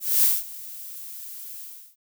violet noise with ADSR envelope, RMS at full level -17 dBFS, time 0-1.96 s, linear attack 230 ms, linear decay 200 ms, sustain -21 dB, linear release 350 ms, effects none

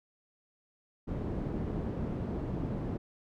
white low-pass noise, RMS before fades -35 dBFS, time 1.07-2.98 s, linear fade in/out 20 ms, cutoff 270 Hz, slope 12 dB/octave, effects none

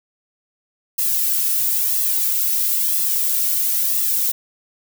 violet noise with flanger, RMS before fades -19 dBFS, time 0.98-4.32 s, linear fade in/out 10 ms, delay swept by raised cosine 1.3 to 2.5 ms, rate 1 Hz, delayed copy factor -0.8, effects none

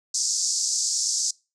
white band-pass noise, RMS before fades -25 dBFS, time 0.14-1.31 s, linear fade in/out 5 ms, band 4900 to 7600 Hz, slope 48 dB/octave, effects noise-tail reverb RT60 0.3 s tail -25 dB re dry

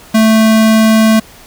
square tone, 220.4 Hz, A3, 3 cents sharp, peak -6 dBFS, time 0.14-1.2 s, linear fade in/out 10 ms, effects pink hiss -38 dBFS RMS until 1.46 s

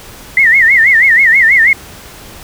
sine tone with vibrato, 1975.5 Hz, B6, in tune, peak -4 dBFS, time 0.37-1.73 s, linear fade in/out 2 ms, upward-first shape sine, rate 6.2 Hz, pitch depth 180 cents each way, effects pink hiss -33 dBFS RMS until 2.43 s

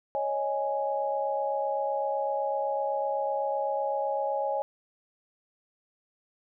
sine chord, C# suspended second, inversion none, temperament equal, 554.4 / 622.3 / 830.6 Hz, C#5 / D#5 / G#5, 0 / 0 / 0 cents, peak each -30 / -33 / -30 dBFS, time 0.15-4.62 s, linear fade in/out 0 ms, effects none

